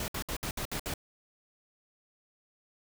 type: noise bursts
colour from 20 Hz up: pink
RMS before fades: -35 dBFS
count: 7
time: 0-0.939 s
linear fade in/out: 2 ms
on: 81 ms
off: 62 ms
effects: none